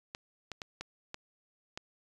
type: clicks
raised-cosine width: 0.2 ms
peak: -22 dBFS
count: 6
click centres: 0.149 / 0.517 / 0.618 / 0.81 / 1.144 / 1.775 s
effects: resampled to 24000 Hz